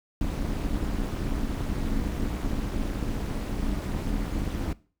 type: noise with amplitude modulation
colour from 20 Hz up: brown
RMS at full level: -25 dBFS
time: 0.21-4.73 s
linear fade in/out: 2 ms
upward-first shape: sine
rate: 245 Hz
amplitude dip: 85%
effects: noise-tail reverb RT60 0.4 s tail -21 dB re dry